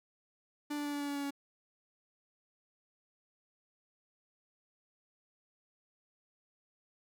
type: tone with pitch steps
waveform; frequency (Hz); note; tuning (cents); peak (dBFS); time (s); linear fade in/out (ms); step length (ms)
45% pulse; 294 / 292.1 / 290.3 / 288.4 / 286.6 / 284.8 / 283 / 281.2; D4 / D4 / D4 / D4 / D4 / C#4 / C#4 / C#4; +2 / -9 / -20 / -31 / -42 / +47 / +36 / +25; -35; 0.7-1.308; 10; 76
effects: none

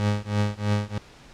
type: tone with tremolo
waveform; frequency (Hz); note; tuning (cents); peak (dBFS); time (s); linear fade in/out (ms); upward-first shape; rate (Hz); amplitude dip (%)
30% pulse; 103.83; G#2; 0; -16; 0-0.98; 0; triangle; 3.1; 100
effects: pink hiss -49 dBFS RMS until 1.33 s + low-pass 6000 Hz 12 dB/octave

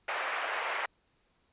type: band-pass noise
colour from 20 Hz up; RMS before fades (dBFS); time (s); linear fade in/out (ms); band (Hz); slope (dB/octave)
white; -34; 0.08-0.86; 5; 510 to 2300; 24
effects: pink hiss -72 dBFS RMS until 1.52 s + resampled to 8000 Hz

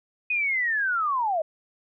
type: linear sweep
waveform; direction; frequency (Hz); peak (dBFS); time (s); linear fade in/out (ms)
sine; down; 2514 to 603; -22; 0.3-1.42; 5
effects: none

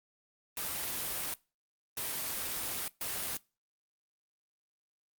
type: noise bursts at uneven times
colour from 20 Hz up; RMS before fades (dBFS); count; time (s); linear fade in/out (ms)
white; -36; 3; 0.57-1.34 / 1.97-2.88 / 3.01-3.37; 2
effects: noise-tail reverb RT60 0.3 s tail -23 dB re dry + Opus 32 kbps

